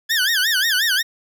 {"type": "tone with vibrato", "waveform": "20% pulse", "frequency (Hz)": 1661.2, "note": "G#6", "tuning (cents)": 0, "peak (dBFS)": -11, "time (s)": [0.09, 1.03], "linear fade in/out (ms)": 20, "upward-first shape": "sine", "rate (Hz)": 5.6, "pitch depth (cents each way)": 210, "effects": []}